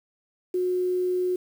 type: tone with quantisation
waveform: sine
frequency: 363.6 Hz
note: F#4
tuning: 30 cents flat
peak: -22 dBFS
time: 0.54-1.36 s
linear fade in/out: 5 ms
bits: 8
effects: none